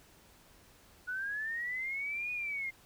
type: linear two-way sweep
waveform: sine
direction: up then down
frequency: 1458 to 2480 to 2096 Hz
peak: -34 dBFS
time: 1.07-2.71 s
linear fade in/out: 20 ms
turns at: 2.32 s
effects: pink hiss -61 dBFS RMS until 2.85 s